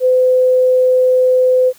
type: tone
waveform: sine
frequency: 509 Hz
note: C5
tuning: 48 cents flat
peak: -8 dBFS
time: 0-1.73 s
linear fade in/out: 50 ms
effects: white hiss -46 dBFS RMS until 1.78 s